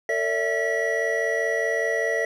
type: tone cluster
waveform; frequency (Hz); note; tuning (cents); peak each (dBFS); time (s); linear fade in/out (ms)
triangle; 451.4 / 574 / 659 / 1941; A4 / D5 / E5 / B6; +44 / -40 / -1 / -31; -25 / -27 / -26 / -24; 0.09-2.25; 2
effects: none